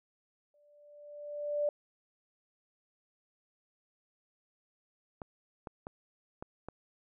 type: tone with exponential growth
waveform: sine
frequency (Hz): 587.3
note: D5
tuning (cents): 0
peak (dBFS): -26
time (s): 0.54-1.69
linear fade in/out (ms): 2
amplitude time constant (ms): 250
type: clicks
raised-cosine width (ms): 1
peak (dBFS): -27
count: 5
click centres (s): 5.218 / 5.672 / 5.869 / 6.425 / 6.686
effects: none